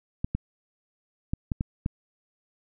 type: clicks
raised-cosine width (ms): 5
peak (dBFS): -14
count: 6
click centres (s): 0.245 / 0.35 / 1.335 / 1.518 / 1.609 / 1.861
effects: none